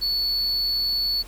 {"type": "tone", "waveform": "triangle", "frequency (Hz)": 4435, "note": "C#8", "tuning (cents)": 0, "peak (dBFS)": -20, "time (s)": [0.01, 1.23], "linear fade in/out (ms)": 20, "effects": ["added 40 Hz sine -39 dBFS peak until 1.27 s", "pink hiss -47 dBFS RMS until 1.27 s"]}